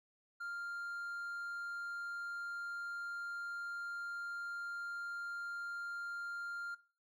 triangle tone, 1396.9 Hz, F6, in tune, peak -39 dBFS, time 0.4-6.75 s, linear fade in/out 10 ms, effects noise-tail reverb RT60 0.4 s tail -17 dB re dry

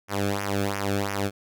sawtooth tone with flanger, 99.9 Hz, G2, 33 cents sharp, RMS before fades -27 dBFS, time 0.08-1.31 s, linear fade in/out 50 ms, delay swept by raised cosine 0.24 to 1.05 ms, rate 2.9 Hz, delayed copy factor -0.8, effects none

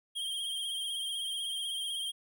square tone with vibrato, 3206 Hz, G7, 38 cents sharp, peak -34 dBFS, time 0.15-2.12 s, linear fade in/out 20 ms, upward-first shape triangle, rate 16 Hz, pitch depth 53 cents each way, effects none

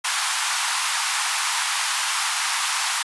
pink high-pass noise, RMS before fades -23 dBFS, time 0.04-3.03 s, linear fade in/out 10 ms, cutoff 850 Hz, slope 48 dB/octave, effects resampled to 24000 Hz

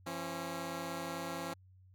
10% pulse tone pair together, 169.63 / 272.5 Hz, E3 / C#4, +50 / -29 cents, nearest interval minor sixth, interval 821 cents, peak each -33 / -33 dBFS, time 0.06-1.54 s, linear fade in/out 10 ms, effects added 93 Hz sine -58 dBFS peak until 1.94 s

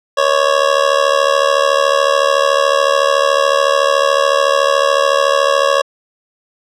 25% pulse tone with amplitude modulation, 554.4 Hz, C#5, in tune, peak -3 dBFS, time 0.17-5.82 s, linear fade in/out 10 ms, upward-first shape sine, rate 73.8 Hz, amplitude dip 80%, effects low-pass 6000 Hz 12 dB/octave

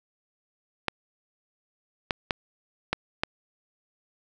clicks, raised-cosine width 0.3 ms, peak -8 dBFS, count 5, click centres 0.883 / 2.108 / 2.308 / 2.93 / 3.235 s, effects none

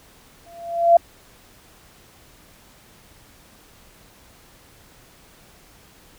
sine tone with exponential growth, 682 Hz, F5, 41 cents flat, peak -6 dBFS, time 0.46-0.97 s, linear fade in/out 5 ms, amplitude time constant 110 ms, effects pink hiss -51 dBFS RMS until 6.18 s

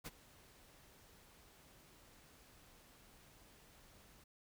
pink noise with ADSR envelope, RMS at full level -45 dBFS, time 0.04-4.24 s, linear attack 25 ms, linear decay 32 ms, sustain -19 dB, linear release 5 ms, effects none

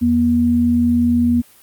sine tone pair together, 84.85 / 240 Hz, F2 / B3, -49 / -49 cents, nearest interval octave + tritone, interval 1800 cents, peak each -22 / -12 dBFS, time 0.01-1.42 s, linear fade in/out 20 ms, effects white hiss -48 dBFS RMS until 1.62 s + Opus 32 kbps

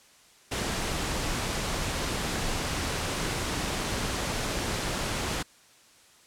pink noise, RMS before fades -30 dBFS, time 0.51-5.43 s, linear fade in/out 10 ms, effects white hiss -57 dBFS RMS until 6.26 s + low-pass 9000 Hz 12 dB/octave

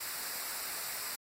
white noise with comb filter, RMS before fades -39 dBFS, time 0-1.16 s, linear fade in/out 10 ms, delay 0.31 ms, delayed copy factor -0.65, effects AAC 48 kbps

